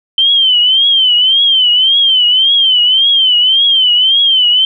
sine tone with vibrato, 3100 Hz, G7, 20 cents flat, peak -6 dBFS, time 0.18-4.65 s, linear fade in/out 2 ms, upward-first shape triangle, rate 1.8 Hz, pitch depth 130 cents each way, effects none

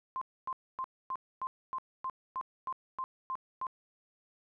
sine tone bursts, 1046.5 Hz, C6, in tune, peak -33 dBFS, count 12, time 0.16-3.668 s, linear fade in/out 0 ms, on 54 ms, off 260 ms, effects none

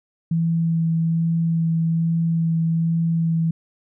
sine tone with vibrato, 164.81 Hz, E3, in tune, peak -17 dBFS, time 0.31-3.51 s, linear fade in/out 5 ms, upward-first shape sine, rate 1.2 Hz, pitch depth 11 cents each way, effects none

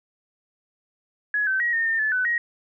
sine tone with pitch steps, 1683 / 1541 / 1901 / 1831 / 1812 / 1735 / 1503 / 1888 Hz, G#6 / G6 / A#6 / A#6 / A#6 / A6 / F#6 / A#6, +23 / -30 / +33 / -32 / -50 / -25 / +27 / +22 cents, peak -20 dBFS, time 1.34-2.38 s, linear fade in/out 2 ms, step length 130 ms, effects none

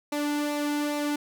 sawtooth tone with flanger, 293.7 Hz, D4, in tune, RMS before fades -28 dBFS, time 0.12-1.16 s, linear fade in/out 5 ms, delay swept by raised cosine 0.61 to 1.81 ms, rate 2.4 Hz, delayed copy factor -0.5, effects none

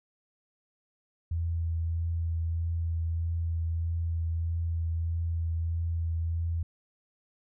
sine tone with vibrato, 83.1 Hz, E2, 15 cents sharp, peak -27 dBFS, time 1.31-6.63 s, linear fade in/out 5 ms, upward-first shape triangle, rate 1.6 Hz, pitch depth 17 cents each way, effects none

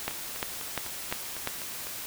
two click trains, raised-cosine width 0.3 ms, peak -12 / -22 dBFS, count 5 / 8, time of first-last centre 0.08-1.474 / 0.11-1.869 s, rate 2.87 / 3.98 Hz, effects white hiss -38 dBFS RMS until 2.06 s

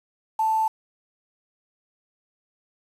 sine tone with quantisation, 880 Hz, A5, in tune, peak -19 dBFS, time 0.39-0.68 s, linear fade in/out 5 ms, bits 7, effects resampled to 32000 Hz

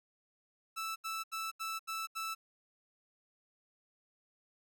sawtooth tone bursts, 1318.5 Hz, E6, in tune, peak -33 dBFS, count 6, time 0.76-2.35 s, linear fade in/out 20 ms, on 200 ms, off 78 ms, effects none

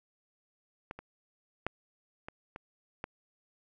clicks, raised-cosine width 0.5 ms, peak -24 / -29 / -16 / -26 / -27 / -21 dBFS, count 6, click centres 0.911 / 0.99 / 1.666 / 2.285 / 2.561 / 3.041 s, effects none

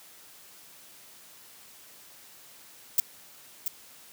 violet noise with echo, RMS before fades -21 dBFS, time 2.98-3 s, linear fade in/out 2 ms, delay 680 ms, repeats 1, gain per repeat -8 dB, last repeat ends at 3.68 s, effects white hiss -52 dBFS RMS until 4.12 s + high-pass 100 Hz 12 dB/octave

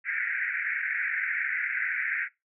pink band-pass noise, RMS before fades -30 dBFS, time 0.04-2.29 s, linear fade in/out 50 ms, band 1500 to 2300 Hz, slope 96 dB/octave, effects noise-tail reverb RT60 0.2 s tail -20 dB re dry

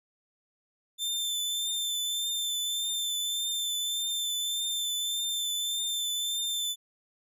sawtooth tone with vibrato, 3553 Hz, A7, 16 cents sharp, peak -26 dBFS, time 0.98-6.76 s, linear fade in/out 50 ms, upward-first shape triangle, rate 1.7 Hz, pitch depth 27 cents each way, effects none

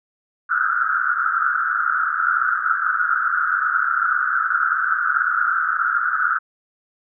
pink band-pass noise, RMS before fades -20 dBFS, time 0.49-6.39 s, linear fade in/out 20 ms, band 1300 to 1500 Hz, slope 96 dB/octave, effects none

